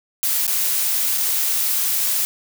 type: noise with dropouts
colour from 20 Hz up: blue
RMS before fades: -20 dBFS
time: 0.23-2.25 s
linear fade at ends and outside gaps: 0 ms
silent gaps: 0.467-0.478 / 1.176-1.181 s
effects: none